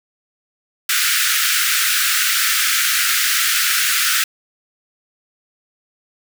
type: high-pass noise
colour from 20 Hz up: pink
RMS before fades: -17 dBFS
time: 0.89-4.24 s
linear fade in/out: 5 ms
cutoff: 1300 Hz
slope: 96 dB/octave
effects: none